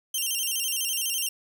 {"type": "tone with vibrato", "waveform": "10% pulse", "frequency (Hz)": 2945, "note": "F#7", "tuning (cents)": -9, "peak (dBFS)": -18, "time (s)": [0.14, 1.29], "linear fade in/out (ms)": 5, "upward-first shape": "square", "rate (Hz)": 12, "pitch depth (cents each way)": 100, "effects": ["9-bit"]}